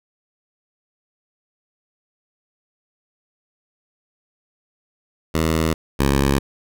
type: tone pair in turn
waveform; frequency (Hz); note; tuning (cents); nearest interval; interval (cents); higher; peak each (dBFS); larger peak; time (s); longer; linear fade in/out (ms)
10% pulse; 80.2 / 69.14; E2 / C#2; -47 / -4; minor third; 257; first; -9 / -7; second; 5.34-5.74 / 5.99-6.39; neither; 10
effects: none